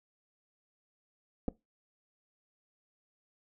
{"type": "clicks", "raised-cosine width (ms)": 2, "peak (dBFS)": -20, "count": 2, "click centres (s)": [1.482, 1.486], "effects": ["noise-tail reverb RT60 0.2 s tail -21 dB re dry"]}